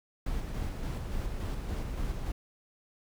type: noise with tremolo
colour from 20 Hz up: brown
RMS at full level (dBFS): -33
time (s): 0.26-2.32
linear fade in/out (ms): 5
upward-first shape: square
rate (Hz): 3.5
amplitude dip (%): 30
effects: none

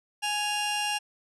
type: tone pair together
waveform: sawtooth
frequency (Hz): 832.8 / 2789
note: G#5 / F7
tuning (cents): +5 / -3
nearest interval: octave + major sixth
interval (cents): 2092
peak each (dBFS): -26 / -26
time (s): 0.22-0.99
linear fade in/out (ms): 20
effects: resampled to 24000 Hz

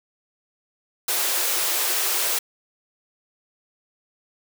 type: high-pass noise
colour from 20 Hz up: white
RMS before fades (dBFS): -23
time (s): 1.08-2.39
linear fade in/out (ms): 5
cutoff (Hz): 320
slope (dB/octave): 96
effects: none

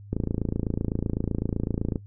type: click train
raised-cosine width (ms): 3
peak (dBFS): -13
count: 52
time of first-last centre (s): 0.13-1.958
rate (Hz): 27.9
effects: noise-tail reverb RT60 0.1 s tail -17 dB re dry + added 101 Hz sine -42 dBFS peak until 2.06 s

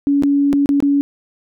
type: tone with dropouts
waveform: sine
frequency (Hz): 282.8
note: C#4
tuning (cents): +35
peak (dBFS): -11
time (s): 0.07-1.01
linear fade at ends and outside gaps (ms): 0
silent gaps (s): 0.224-0.235 / 0.529-0.535 / 0.659-0.691 / 0.803-0.825
effects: none

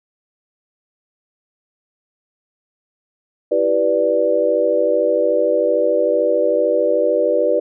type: chord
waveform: sine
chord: E minor seventh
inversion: none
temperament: equal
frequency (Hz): 329.6 / 392 / 493.9 / 587.3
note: E4 / G4 / B4 / D5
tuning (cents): 0 / 0 / 0 / 0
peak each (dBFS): -23 / -22 / -17 / -17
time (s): 3.51-7.6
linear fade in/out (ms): 10
effects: none

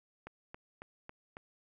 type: click train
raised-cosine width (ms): 0.5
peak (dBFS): -30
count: 5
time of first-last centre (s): 0.27-1.369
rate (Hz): 3.64
effects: none

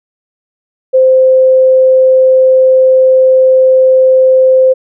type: tone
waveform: sine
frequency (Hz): 520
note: C5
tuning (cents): -11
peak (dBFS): -3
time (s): 0.93-4.74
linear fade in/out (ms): 20
effects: none

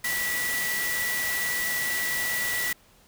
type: tone in noise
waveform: sine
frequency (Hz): 1954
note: B6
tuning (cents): -19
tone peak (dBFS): -27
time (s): 0.04-2.73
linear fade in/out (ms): 5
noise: white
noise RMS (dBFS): -31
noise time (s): 0.04-2.73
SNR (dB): +1
effects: pink hiss -58 dBFS RMS until 3.07 s

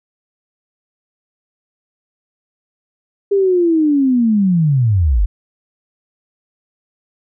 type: linear sweep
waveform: sine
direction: down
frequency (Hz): 405.3 to 41.2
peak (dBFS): -10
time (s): 3.31-5.26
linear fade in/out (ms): 10
effects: none

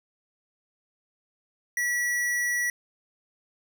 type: tone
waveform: square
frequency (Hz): 1940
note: B6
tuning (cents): -31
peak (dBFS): -25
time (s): 1.77-2.7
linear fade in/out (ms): 2
effects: none

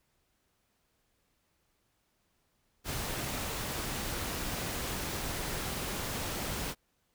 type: noise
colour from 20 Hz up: pink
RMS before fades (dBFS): -36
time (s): 2.84-6.75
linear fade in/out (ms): 50
effects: pink hiss -75 dBFS RMS until 7.14 s

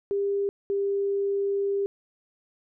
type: tone pair in turn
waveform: sine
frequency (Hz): 400 / 398.3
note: G4 / G4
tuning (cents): +35 / +28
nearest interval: unison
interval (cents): 7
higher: first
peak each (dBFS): -23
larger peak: neither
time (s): 0.11-0.49 / 0.7-1.86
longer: second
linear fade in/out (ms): 0
effects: none

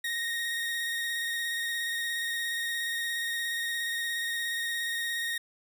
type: tone with vibrato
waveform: 30% pulse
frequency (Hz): 1866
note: A#6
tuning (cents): +1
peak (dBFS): -27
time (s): 0.04-5.38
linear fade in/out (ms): 5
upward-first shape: square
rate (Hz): 17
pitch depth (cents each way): 16
effects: none

